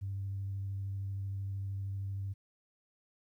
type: tone with vibrato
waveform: sine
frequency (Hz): 98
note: G2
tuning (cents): 0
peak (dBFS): -34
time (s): 0.01-2.34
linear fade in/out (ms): 20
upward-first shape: sine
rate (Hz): 13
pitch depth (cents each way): 13
effects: tanh soft clip ceiling -30 dBFS + 12-bit